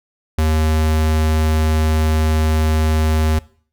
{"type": "tone", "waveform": "square", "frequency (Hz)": 78.3, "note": "D#2", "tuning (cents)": 11, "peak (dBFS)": -14, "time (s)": [0.38, 3.39], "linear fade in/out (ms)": 5, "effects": ["noise-tail reverb RT60 0.5 s tail -21 dB re dry"]}